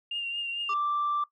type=tone with vibrato; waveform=sine; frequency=2794 Hz; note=F7; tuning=in tune; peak=-29 dBFS; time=0.11-0.74 s; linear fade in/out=5 ms; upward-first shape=triangle; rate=4.5 Hz; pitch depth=31 cents each way
type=tone; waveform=sine; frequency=1174.7 Hz; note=D6; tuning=in tune; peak=-24 dBFS; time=0.69-1.24 s; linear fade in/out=5 ms
effects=noise-tail reverb RT60 0.1 s tail -17 dB re dry + tanh soft clip ceiling -22 dBFS